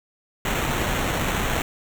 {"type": "noise with sample-and-hold", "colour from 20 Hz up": "pink", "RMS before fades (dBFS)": -24, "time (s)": [0.45, 1.62], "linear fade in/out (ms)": 2, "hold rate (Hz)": 4900, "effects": []}